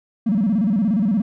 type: tone with vibrato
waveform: triangle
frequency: 207.7 Hz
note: G#3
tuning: in tune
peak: -12 dBFS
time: 0.26-1.22 s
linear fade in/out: 10 ms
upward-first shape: square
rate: 17 Hz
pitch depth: 170 cents each way
effects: tanh soft clip ceiling -12 dBFS